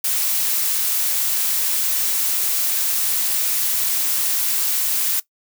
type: noise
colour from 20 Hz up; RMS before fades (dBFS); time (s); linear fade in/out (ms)
blue; -20; 0.04-5.2; 5
effects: noise-tail reverb RT60 0.1 s tail -18 dB re dry